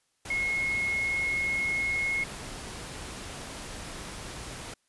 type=tone in noise; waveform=sine; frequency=2166 Hz; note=C#7; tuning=41 cents flat; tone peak=-26 dBFS; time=0.3-2.24 s; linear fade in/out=5 ms; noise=pink; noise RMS=-40 dBFS; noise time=0.25-4.74 s; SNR=+11 dB; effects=white hiss -73 dBFS RMS until 4.88 s + resampled to 24000 Hz